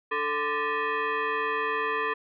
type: tone with frequency modulation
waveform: sine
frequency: 293.7 Hz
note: D4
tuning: in tune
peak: -25 dBFS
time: 0.11-2.14 s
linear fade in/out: 10 ms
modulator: 735 Hz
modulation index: 2.6
effects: none

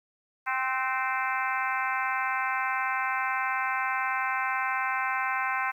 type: harmonic tone with a mistuned harmonic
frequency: 261.6 Hz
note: C4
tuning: in tune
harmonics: 3 / 4 / 5 / 6 / 7 / 8 / 9 / 10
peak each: -33 / -31 / -36 / -32 / -38 / -35 / -39 / -40 dBFS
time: 0.46-5.72 s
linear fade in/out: 20 ms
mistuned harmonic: 6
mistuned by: -33 cents
effects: 10-bit

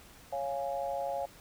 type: chord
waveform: sine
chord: Db major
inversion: none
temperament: equal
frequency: 554.4 / 698.5 / 830.6 Hz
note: Db5 / F5 / Ab5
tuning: 0 / 0 / 0 cents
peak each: -35 / -36 / -38 dBFS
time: 0.32-1.26 s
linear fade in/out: 10 ms
effects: pink hiss -55 dBFS RMS until 1.4 s

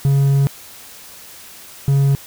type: tone pair in turn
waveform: triangle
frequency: 138.59 / 138.59 Hz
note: C#3 / C#3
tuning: 0 / 0 cents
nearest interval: unison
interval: 0 cents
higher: neither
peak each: -9 dBFS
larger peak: neither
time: 0.05-0.47 / 1.88-2.15 s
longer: first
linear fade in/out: 0 ms
effects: white hiss -39 dBFS RMS until 2.26 s

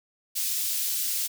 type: high-pass noise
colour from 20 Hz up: white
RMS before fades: -28 dBFS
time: 0.35-1.28 s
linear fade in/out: 20 ms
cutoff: 3800 Hz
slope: 12 dB/octave
effects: none

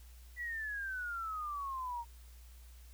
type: exponential sweep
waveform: sine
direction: down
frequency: 1975.5 to 925 Hz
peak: -37 dBFS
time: 0.36-2.05 s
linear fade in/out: 50 ms
effects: added 60 Hz sine -52 dBFS peak until 2.93 s + white hiss -64 dBFS RMS until 2.93 s

